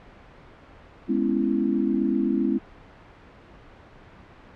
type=chord; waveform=sine; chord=C# minor seventh; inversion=second; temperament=just; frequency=207.9 / 249.5 / 277.2 / 332.6 Hz; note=G#3 / B3 / C#4 / E4; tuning=+2 / +18 / 0 / +16 cents; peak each=-26 dBFS; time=1.08-2.59 s; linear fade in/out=20 ms; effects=pink hiss -48 dBFS RMS until 4.55 s + low-pass 2000 Hz 12 dB/octave